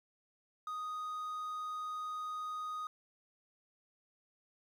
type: tone with quantisation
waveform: triangle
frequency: 1244.5 Hz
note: D#6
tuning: in tune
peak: -36 dBFS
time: 0.67-2.87 s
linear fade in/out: 2 ms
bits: 11
effects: none